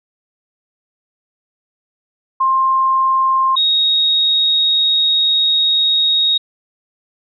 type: tone pair in turn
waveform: sine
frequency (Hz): 1057 / 3758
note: C6 / A#7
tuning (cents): +17 / +13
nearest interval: octave + minor seventh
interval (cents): 2196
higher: second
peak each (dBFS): -11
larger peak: neither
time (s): 2.4-3.56 / 3.56-6.38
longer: second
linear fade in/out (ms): 10
effects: none